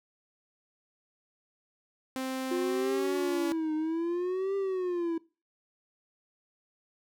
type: tone with pitch glide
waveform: sawtooth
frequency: 261.6 to 283.6 Hz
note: C4 to C#4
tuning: 0 to +40 cents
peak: -28 dBFS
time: 2.16-3.52 s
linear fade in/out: 0 ms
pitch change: +140 cents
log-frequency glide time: 2.8-3.16 s
type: tone with vibrato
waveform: triangle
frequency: 349.2 Hz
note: F4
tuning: in tune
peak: -26 dBFS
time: 2.51-5.18 s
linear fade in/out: 5 ms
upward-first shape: triangle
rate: 0.61 Hz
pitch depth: 220 cents each way
effects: noise-tail reverb RT60 0.3 s tail -21 dB re dry